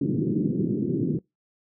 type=band-pass noise; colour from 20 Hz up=white; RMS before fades=-25 dBFS; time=0.01-1.19 s; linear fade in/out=5 ms; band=120 to 360 Hz; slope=48 dB/octave; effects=noise-tail reverb RT60 0.2 s tail -24 dB re dry